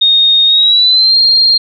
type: tone with pitch glide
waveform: sine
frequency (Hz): 3706 to 4208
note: A#7 to C8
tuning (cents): -11 to +9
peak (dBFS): -5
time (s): 0.01-1.58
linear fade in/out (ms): 10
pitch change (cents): +220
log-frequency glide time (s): 0.46-1.16
effects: none